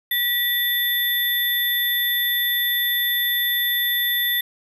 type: tone cluster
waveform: sine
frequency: 1936 / 3535 / 11460 Hz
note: B6 / A7 / F9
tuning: -35 / +7 / +44 cents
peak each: -23 dBFS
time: 0.11-4.41 s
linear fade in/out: 5 ms
effects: none